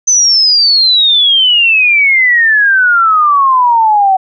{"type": "exponential sweep", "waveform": "sine", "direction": "down", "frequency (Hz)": [6180, 749], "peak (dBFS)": -5, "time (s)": [0.07, 4.17], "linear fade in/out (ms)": 10, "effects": []}